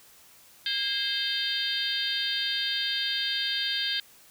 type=harmonic tone with a mistuned harmonic; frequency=523.3 Hz; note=C5; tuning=in tune; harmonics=3 / 4 / 5 / 6 / 7 / 8 / 9; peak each=-34 / -40 / -40 / -31 / -31 / -37 / -35 dBFS; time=0.66-4 s; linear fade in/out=2 ms; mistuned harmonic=3; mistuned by=+55 cents; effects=white hiss -55 dBFS RMS until 4.3 s